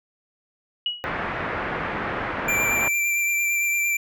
sine tone with exponential decay, 2913 Hz, F#7, 28 cents flat, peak -19 dBFS, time 0.86-1.12 s, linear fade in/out 2 ms, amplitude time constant 56 ms
white low-pass noise, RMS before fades -28 dBFS, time 1.04-2.88 s, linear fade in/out 0 ms, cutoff 1900 Hz, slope 24 dB/octave
square tone with vibrato, 2357 Hz, D7, 6 cents sharp, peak -21 dBFS, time 2.48-3.97 s, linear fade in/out 5 ms, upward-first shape sine, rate 8.8 Hz, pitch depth 17 cents each way
effects none

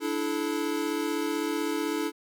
square chord, D suspended second, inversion none, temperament equal with one note detuned, 293.7 / 329.6 / 431.7 Hz, D4 / E4 / A4, 0 / 0 / -33 cents, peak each -32 / -32 / -33 dBFS, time 0-2.12 s, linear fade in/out 50 ms, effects none

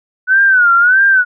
sine tone with vibrato, 1482 Hz, F#6, 2 cents sharp, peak -6 dBFS, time 0.27-1.25 s, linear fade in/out 50 ms, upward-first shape sine, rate 1.6 Hz, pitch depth 130 cents each way, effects none

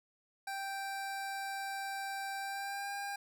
25% pulse tone with pitch glide, 784 to 801.9 Hz, G5 to G5, 0 to +39 cents, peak -34 dBFS, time 0.47-3.16 s, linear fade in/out 5 ms, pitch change +39 cents, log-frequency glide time 2.39-2.93 s, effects none

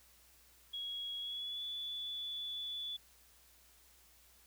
sine tone with pitch glide, 3322 to 3451 Hz, G#7 to A7, 0 to -34 cents, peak -39 dBFS, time 0.73-2.97 s, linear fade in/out 10 ms, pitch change +66 cents, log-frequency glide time 1.19-1.63 s, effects added 60 Hz sine -70 dBFS peak until 4.46 s + white hiss -65 dBFS RMS until 4.46 s

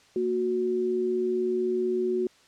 sine tone pair together, 231.3 / 367.1 Hz, A#3 / F#4, -13 / -14 cents, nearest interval minor sixth, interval 799 cents, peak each -32 / -24 dBFS, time 0.16-2.27 s, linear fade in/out 2 ms, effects white hiss -58 dBFS RMS until 2.47 s + low-pass 6000 Hz 12 dB/octave

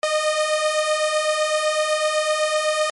sawtooth beating tone pair, 609 / 616.9 Hz, D#5 / D#5, -37 / -15 cents, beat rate 7.9 Hz, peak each -20 / -16 dBFS, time 0.03-2.9 s, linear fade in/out 2 ms, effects MP3 48 kbps

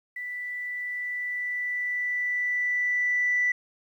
sine tone with level ramp, 1975.5 Hz, B6, in tune, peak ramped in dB -32 to -20 dBFS, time 0.16-3.52 s, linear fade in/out 5 ms, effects tanh soft clip ceiling -16 dBFS + 10-bit

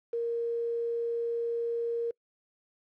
sine tone with quantisation, 467.1 Hz, A#4, 3 cents sharp, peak -28 dBFS, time 0.13-2.11 s, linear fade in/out 5 ms, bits 8, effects noise-tail reverb RT60 0.1 s tail -26 dB re dry + low-pass 2000 Hz 12 dB/octave

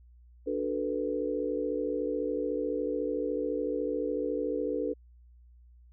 sine chord, B minor seventh, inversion first, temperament equal, 293.7 / 370 / 440 / 493.9 Hz, D4 / F#4 / A4 / B4, 0 / 0 / 0 / 0 cents, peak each -34 / -38 / -33 / -33 dBFS, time 0.46-4.94 s, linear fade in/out 20 ms, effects added 60 Hz sine -53 dBFS peak until 5.92 s

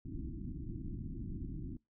pink low-pass noise, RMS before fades -42 dBFS, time 0.05-1.77 s, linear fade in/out 5 ms, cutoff 340 Hz, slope 96 dB/octave, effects noise-tail reverb RT60 0.2 s tail -24 dB re dry

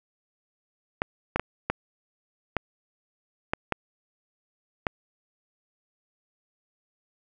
clicks, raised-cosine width 0.5 ms, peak -9 dBFS, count 8, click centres 1.019 / 1.36 / 1.396 / 1.7 / 2.567 / 3.535 / 3.723 / 4.868 s, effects none

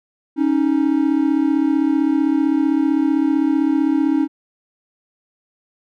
triangle tone pair together, 277.2 / 312.8 Hz, C#4 / D#4, 0 / +9 cents, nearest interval major second, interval 209 cents, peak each -15 dBFS, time 0.36-4.28 s, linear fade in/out 50 ms, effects none

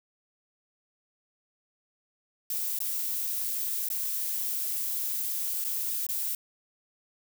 violet noise with dropouts, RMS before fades -31 dBFS, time 2.5-6.35 s, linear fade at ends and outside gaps 2 ms, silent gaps 2.789-2.803 / 3.888-3.901 / 5.642-5.647 / 6.067-6.088 s, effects none

